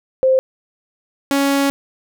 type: tone pair in turn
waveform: sine / sawtooth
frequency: 523.3 / 278.2 Hz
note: C5 / C#4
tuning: 0 / +6 cents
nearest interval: major seventh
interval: 1094 cents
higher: first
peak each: -10 dBFS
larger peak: neither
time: 0.23-0.39 / 1.31-1.7 s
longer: second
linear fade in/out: 0 ms
effects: none